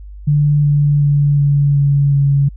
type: tone with pitch steps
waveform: sine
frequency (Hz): 146.83 / 145.48 / 144.14 / 142.81 / 141.5 / 140.2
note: D3 / D3 / D3 / D3 / C#3 / C#3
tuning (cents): 0 / -16 / -32 / -48 / +36 / +20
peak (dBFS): -9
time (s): 0.27-2.49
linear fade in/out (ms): 10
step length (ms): 370
effects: added 50 Hz sine -30 dBFS peak until 2.56 s